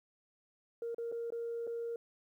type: tone with dropouts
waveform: sine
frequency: 466.2 Hz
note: A#4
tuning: in tune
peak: -35 dBFS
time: 0.82-1.96 s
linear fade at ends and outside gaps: 2 ms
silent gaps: 0.946-0.982 / 1.117-1.123 / 1.304-1.322 / 1.669-1.674 s
effects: tanh soft clip ceiling -32 dBFS + 12-bit